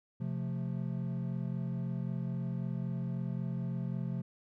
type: chord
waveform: triangle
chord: F major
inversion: second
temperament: equal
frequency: 130.81 / 174.61 / 220 Hz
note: C3 / F3 / A3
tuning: 0 / 0 / 0 cents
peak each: -34 / -35 / -40 dBFS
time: 0.2-4.22 s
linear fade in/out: 10 ms
effects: none